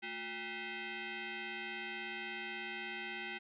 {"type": "tone with frequency modulation", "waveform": "sine", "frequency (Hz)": 220.9, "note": "A3", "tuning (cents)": 7, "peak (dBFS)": -40, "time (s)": [0.02, 3.39], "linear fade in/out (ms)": 20, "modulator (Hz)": 580, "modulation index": 4.9, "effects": []}